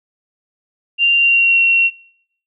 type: tone with pitch glide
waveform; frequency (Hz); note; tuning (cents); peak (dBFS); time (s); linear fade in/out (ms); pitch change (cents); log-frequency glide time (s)
sine; 2781 to 2733; F7 to F7; -8 to -38; -9; 0.98-1.91; 50; -30; 1.14-1.6
effects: noise-tail reverb RT60 0.8 s tail -26 dB re dry

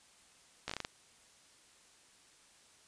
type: slowing click train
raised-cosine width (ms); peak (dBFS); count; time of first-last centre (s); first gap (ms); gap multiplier
0.2; -20; 7; 0.68-0.849; 15; 1.25
effects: white hiss -63 dBFS RMS until 2.87 s + resampled to 22050 Hz

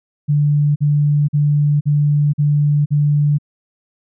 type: tone bursts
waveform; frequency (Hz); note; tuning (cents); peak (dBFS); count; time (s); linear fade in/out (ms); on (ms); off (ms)
sine; 146.83; D3; 0; -11; 6; 0.28-3.385; 20; 480; 45
effects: none

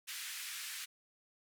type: band-pass noise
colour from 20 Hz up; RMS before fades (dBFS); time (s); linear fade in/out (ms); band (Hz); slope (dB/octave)
pink; -44; 0.07-0.86; 20; 1700 to 15000; 24
effects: none

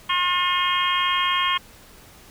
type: harmonic tone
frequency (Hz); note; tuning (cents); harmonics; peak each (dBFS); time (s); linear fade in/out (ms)
357.6; F4; +41; 3 / 4 / 5 / 6 / 7 / 8 / 9; -22 / -33 / -30 / -28 / -32 / -29 / -25; 0.09-1.58; 10
effects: pink hiss -48 dBFS RMS until 2.3 s

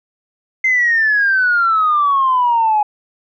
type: exponential sweep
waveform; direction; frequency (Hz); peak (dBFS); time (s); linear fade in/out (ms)
sine; down; 2089 to 830; -10; 0.64-2.83; 5
effects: tanh soft clip ceiling -6 dBFS

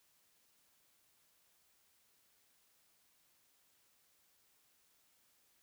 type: silence
effects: white hiss -73 dBFS RMS until 5.62 s

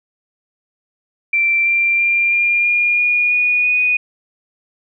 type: tone with pitch steps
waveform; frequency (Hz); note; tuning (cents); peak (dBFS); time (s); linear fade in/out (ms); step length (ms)
sine; 2349 / 2367 / 2385 / 2403 / 2421 / 2439 / 2457 / 2476; D7 / D7 / D7 / D7 / D#7 / D#7 / D#7 / D#7; 0 / +13 / +26 / +39 / -48 / -35 / -22 / -9; -12; 1.33-3.97; 5; 330
effects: none

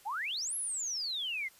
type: exponential two-way sweep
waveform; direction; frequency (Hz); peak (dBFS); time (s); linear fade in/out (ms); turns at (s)
sine; up then down; 758 to 11340 to 2014; -33; 0.05-1.49; 20; 0.56
effects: white hiss -60 dBFS RMS until 1.59 s + resampled to 32000 Hz

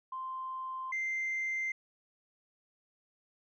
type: tone pair in turn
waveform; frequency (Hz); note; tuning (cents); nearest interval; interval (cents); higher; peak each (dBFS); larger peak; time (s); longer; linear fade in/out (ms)
sine; 1043 / 2086; C6 / C7; -6 / -6; octave; 1200; second; -36 / -30; second; 0.12-0.92 / 0.92-1.72; neither; 5
effects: tanh soft clip ceiling -29 dBFS

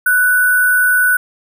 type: tone with sample-and-hold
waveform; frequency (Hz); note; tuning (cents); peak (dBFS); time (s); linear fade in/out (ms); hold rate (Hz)
sine; 1485; F#6; +6; -9; 0.06-1.17; 5; 11025
effects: none

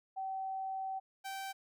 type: tone pair in turn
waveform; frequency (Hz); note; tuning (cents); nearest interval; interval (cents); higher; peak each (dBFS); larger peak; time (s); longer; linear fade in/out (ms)
sine / sawtooth; 767 / 776.8; G5 / G5; -38 / -16; unison; 22; second; -36 / -36; neither; 0.16-1 / 1.24-1.53; first; 20
effects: none

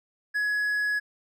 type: tone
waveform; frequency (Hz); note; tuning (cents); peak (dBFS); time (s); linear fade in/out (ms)
triangle; 1682; G#6; +22; -22; 0.34-1; 20
effects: none

